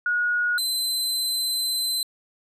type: tone pair in turn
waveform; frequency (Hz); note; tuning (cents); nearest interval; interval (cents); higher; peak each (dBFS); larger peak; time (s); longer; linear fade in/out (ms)
sine / sawtooth; 1449 / 4058; F#6 / B7; -37 / +46; octave + tritone; 1783; second; -20; neither; 0.06-0.58 / 0.58-2.03; second; 2
effects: resampled to 32000 Hz